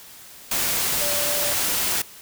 sine tone in noise, 583 Hz, D5, 13 cents flat, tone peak -29 dBFS, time 1.01-1.53 s, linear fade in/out 5 ms, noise white, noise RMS -23 dBFS, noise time 0.51-2.02 s, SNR -9 dB, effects white hiss -44 dBFS RMS until 2.21 s

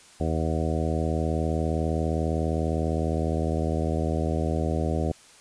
harmonic tone with a mistuned harmonic, 79.8 Hz, D#2, 44 cents sharp, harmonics 1 / 2 / 3 / 4 / 5 / 6 / 7 / 8 / 9, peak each -27 / -30 / -32 / -33 / -34 / -35 / -35 / -36 / -37 dBFS, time 0.2-5.12 s, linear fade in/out 5 ms, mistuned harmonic 9, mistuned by +36 cents, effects white hiss -52 dBFS RMS until 5.4 s + resampled to 22050 Hz

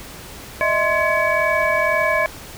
sine tone cluster, 610 / 652 / 1046 / 1691 / 2269 Hz, D#5 / E5 / C6 / G#6 / C#7, -34 / -19 / -1 / +31 / +40 cents, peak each -22 dBFS, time 0.61-2.26 s, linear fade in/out 0 ms, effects pink hiss -37 dBFS RMS until 2.57 s

